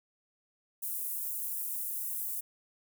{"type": "high-pass noise", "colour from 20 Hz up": "pink", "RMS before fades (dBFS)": -36, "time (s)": [0.82, 2.41], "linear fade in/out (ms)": 10, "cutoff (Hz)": 11000, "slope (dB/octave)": 24, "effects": []}